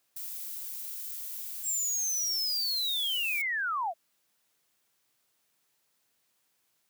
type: noise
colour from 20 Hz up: violet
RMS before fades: -39 dBFS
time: 0.16-3.42 s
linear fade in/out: 5 ms
type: linear sweep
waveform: sine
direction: down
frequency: 7590 to 620 Hz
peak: -28 dBFS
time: 1.63-3.94 s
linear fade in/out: 50 ms
effects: white hiss -74 dBFS RMS until 6.89 s + high-pass 100 Hz 12 dB/octave